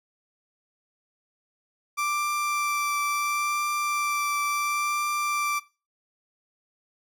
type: tone with vibrato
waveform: 30% pulse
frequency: 1174.7 Hz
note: D6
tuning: in tune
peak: -22 dBFS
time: 1.97-5.6 s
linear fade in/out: 20 ms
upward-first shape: triangle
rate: 0.72 Hz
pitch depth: 13 cents each way
effects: noise-tail reverb RT60 0.3 s tail -19 dB re dry